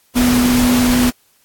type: tone in noise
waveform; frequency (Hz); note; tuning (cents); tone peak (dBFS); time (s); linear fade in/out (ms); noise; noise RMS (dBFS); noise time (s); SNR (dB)
sine; 246.9; B3; 0; -11; 0.15-1.11; 20; pink; -19; 0.15-1.11; +5
effects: white hiss -56 dBFS RMS until 1.44 s + AAC 64 kbps